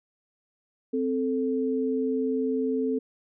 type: tone pair together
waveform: sine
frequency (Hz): 260.6 / 439.9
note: C4 / A4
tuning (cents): -7 / 0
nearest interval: major sixth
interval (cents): 907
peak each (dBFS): -26 / -27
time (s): 0.93-2.99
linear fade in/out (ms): 10
effects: none